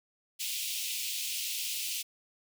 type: high-pass noise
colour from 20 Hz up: pink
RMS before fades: -35 dBFS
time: 0.39-2.03 s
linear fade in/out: 20 ms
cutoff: 2500 Hz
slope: 48 dB/octave
effects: none

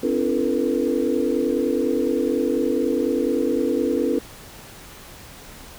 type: tone cluster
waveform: sine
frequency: 258.3 / 288.2 / 337.6 / 438.9 / 483 Hz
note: C4 / D4 / E4 / A4 / B4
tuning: -22 / -33 / +41 / -4 / -39 cents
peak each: -25 dBFS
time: 0.03-4.19 s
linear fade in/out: 5 ms
effects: pink hiss -42 dBFS RMS until 5.78 s

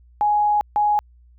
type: tone pair in turn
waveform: sine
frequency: 834 / 834 Hz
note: G#5 / G#5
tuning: +7 / +7 cents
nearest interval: unison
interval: 0 cents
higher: neither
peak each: -15 dBFS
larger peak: neither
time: 0.21-0.61 / 0.76-0.99 s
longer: first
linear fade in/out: 0 ms
effects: added 60 Hz sine -48 dBFS peak until 1.38 s

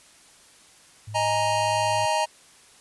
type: tone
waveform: sine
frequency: 106.4 Hz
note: G#2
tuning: 42 cents sharp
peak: -34 dBFS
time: 1.07-2.06 s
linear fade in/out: 10 ms
type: chord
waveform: square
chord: D# suspended fourth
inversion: none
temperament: equal with one note detuned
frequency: 624.1 / 830.6 / 932.3 Hz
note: D#5 / G#5 / A#5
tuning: +5 / 0 / 0 cents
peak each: -27 / -28 / -25 dBFS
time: 1.14-2.26 s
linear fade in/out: 20 ms
effects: white hiss -53 dBFS RMS until 2.8 s + resampled to 24000 Hz

